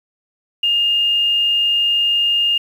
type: tone with quantisation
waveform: sine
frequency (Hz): 2826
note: F7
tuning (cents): +20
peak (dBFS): -13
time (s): 0.63-2.58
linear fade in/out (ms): 5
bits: 7
effects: none